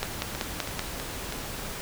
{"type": "two click trains", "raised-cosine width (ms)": 0.2, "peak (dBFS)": [-17, -10], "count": [4, 5], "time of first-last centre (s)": [[0.35, 1.324], [0.03, 0.793]], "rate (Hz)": [3.08, 5.24], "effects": ["pink hiss -36 dBFS RMS until 1.81 s"]}